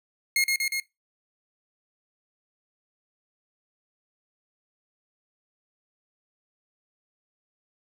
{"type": "tone with echo", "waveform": "sawtooth", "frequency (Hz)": 2150, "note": "C7", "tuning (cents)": 47, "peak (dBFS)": -17, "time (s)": [0.36, 0.44], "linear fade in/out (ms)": 2, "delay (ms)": 120, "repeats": 3, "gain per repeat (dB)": -2, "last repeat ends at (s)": 0.8, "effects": ["noise-tail reverb RT60 0.2 s tail -19 dB re dry"]}